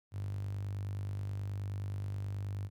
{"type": "tone with high-pass filter", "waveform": "sawtooth", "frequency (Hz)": 49.43, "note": "G1", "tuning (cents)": 15, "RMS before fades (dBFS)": -38, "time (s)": [0.11, 2.7], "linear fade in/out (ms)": 50, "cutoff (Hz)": 100, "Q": 7.9, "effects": []}